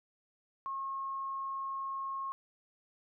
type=tone; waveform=sine; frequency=1083 Hz; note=C#6; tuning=41 cents flat; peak=-35 dBFS; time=0.66-2.32 s; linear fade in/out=0 ms; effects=none